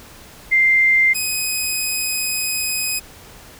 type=tone pair in turn; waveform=sine / 10% pulse; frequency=2093 / 2513 Hz; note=C7 / D#7; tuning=0 / +17 cents; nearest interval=minor third; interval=317 cents; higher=second; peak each=-11 dBFS; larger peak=neither; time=0.51-1.14 / 1.14-3 s; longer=second; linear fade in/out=20 ms; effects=pink hiss -42 dBFS RMS until 3.59 s